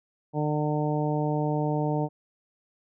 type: harmonic tone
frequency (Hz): 150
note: D3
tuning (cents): +37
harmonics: 1 / 2 / 3 / 4 / 5 / 6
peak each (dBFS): -27 / -30 / -32 / -33 / -34 / -35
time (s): 0.33-2.09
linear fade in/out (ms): 50
effects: none